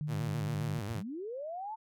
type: tone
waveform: sine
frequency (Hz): 150.6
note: D3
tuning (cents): +44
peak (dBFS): -33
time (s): 0.01-0.79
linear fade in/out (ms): 0
type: tone with vibrato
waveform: sawtooth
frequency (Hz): 108.3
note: A2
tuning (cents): -27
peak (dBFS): -32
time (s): 0.07-1.03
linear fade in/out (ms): 50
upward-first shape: square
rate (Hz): 7.4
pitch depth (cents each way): 130
type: linear sweep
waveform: sine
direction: up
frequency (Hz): 67.4 to 903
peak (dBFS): -37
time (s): 0.89-1.76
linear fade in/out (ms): 20
effects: none